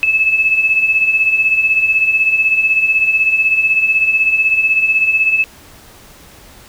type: beating tone pair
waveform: sine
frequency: 2592 / 2608 Hz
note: E7 / E7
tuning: -30 / -19 cents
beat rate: 16 Hz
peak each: -18 / -11 dBFS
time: 0.03-5.44 s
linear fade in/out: 0 ms
effects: pink hiss -41 dBFS RMS until 6.68 s